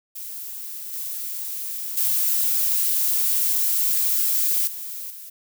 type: noise with level steps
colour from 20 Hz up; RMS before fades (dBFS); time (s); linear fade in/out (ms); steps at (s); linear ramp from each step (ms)
violet; -34 / -30 / -21 / -33 / -39; 0.15-5.3; 10; 0.93 / 1.97 / 4.67 / 5.1; 5
effects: none